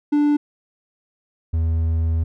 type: tone pair in turn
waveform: triangle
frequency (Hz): 293.7 / 81.47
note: D4 / E2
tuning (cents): 0 / -20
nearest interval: octave + minor seventh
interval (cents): 2220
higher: first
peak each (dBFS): -12 / -15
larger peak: first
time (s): 0.12-0.37 / 1.53-2.24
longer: second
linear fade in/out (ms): 10
effects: none